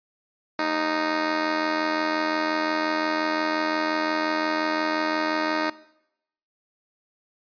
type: tone with amplitude modulation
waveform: 10% pulse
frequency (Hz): 310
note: D#4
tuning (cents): -6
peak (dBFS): -12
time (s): 0.59-5.7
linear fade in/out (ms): 2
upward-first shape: sine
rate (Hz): 85.7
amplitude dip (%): 60
effects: noise-tail reverb RT60 0.8 s tail -19 dB re dry + resampled to 11025 Hz